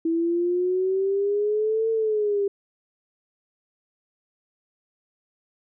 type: exponential two-way sweep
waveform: sine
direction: up then down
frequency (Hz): 326.1 to 451.3 to 396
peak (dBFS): -20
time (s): 0.05-2.48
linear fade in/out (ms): 5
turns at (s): 1.9
effects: none